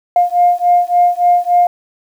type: beating tone pair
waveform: sine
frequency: 705 / 708.5 Hz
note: F5 / F5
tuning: +16 / +25 cents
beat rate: 3.5 Hz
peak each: -11 dBFS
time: 0.16-1.67 s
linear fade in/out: 2 ms
effects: tanh soft clip ceiling -1 dBFS + 7-bit